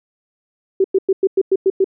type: tone bursts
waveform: sine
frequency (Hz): 384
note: G4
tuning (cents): -36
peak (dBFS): -10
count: 8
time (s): 0.8-1.844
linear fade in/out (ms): 5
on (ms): 43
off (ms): 100
effects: none